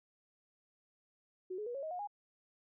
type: tone with pitch steps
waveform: sine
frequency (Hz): 370 / 422.6 / 482.6 / 551.2 / 629.5 / 718.9 / 821.1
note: F#4 / G#4 / B4 / C#5 / D#5 / F5 / G#5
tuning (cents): 0 / +30 / -40 / -10 / +20 / +50 / -20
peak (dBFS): -38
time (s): 1.5-2.074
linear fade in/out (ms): 10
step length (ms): 82
effects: none